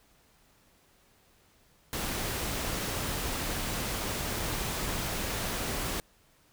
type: noise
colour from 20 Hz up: pink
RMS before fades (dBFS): -33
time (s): 1.93-6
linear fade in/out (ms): 0
effects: pink hiss -64 dBFS RMS until 6.52 s